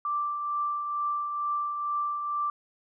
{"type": "tone with tremolo", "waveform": "sine", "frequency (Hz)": 1174.7, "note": "D6", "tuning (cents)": 0, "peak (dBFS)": -25, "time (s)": [0.05, 2.5], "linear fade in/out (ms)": 2, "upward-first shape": "triangle", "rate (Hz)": 2.2, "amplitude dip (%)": 45, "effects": []}